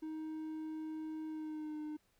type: tone with pitch glide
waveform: triangle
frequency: 313.6 to 304 Hz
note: D#4 to D#4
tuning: +14 to -40 cents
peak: -38 dBFS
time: 0.02-1.97 s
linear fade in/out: 10 ms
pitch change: -54 cents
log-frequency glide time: 1.28-1.79 s
effects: pink hiss -75 dBFS RMS until 2.19 s